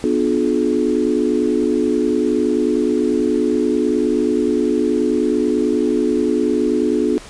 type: chord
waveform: sine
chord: B diminished seventh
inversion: none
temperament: just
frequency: 246.9 / 296.3 / 355.6 / 426.7 Hz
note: B3 / D4 / F4 / Ab4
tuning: 0 / +15 / +31 / +47 cents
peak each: -20 / -19 / -20 / -20 dBFS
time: 0.04-7.18 s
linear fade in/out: 0 ms
effects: pink hiss -38 dBFS RMS until 7.29 s + resampled to 22050 Hz